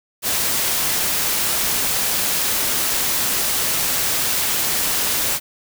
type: noise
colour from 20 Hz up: white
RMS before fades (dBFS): -20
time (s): 0.22-5.4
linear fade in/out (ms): 50
effects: none